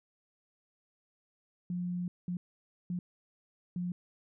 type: tone bursts at uneven times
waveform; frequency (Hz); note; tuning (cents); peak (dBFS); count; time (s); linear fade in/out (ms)
sine; 177.6; F3; +29; -32; 4; 1.7-2.08 / 2.28-2.37 / 2.9-2.99 / 3.76-3.92; 2
effects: none